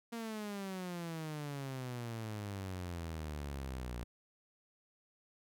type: exponential sweep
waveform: sawtooth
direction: down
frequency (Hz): 234.5 to 58.27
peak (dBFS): -36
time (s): 0.12-4.04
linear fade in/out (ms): 10
effects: none